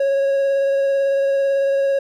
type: tone with vibrato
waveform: triangle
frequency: 550 Hz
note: C#5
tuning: 14 cents flat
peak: -13 dBFS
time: 0-1.99 s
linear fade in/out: 5 ms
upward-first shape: triangle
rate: 18 Hz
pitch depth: 15 cents each way
effects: none